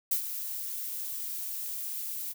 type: noise with ADSR envelope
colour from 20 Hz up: violet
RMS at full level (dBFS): -26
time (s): 0.11-2.34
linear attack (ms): 6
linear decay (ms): 94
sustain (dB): -10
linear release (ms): 33
effects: none